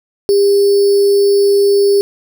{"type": "tone with sample-and-hold", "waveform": "sine", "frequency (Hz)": 401, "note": "G4", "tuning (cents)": 39, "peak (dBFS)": -7, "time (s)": [0.29, 2.01], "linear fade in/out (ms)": 0, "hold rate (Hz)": 4900, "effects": []}